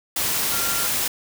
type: tone in noise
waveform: sine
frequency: 1386 Hz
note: F6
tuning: 14 cents flat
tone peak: -30 dBFS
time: 0.52-0.87 s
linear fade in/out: 5 ms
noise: white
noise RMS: -23 dBFS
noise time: 0.16-1.08 s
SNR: -10 dB
effects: none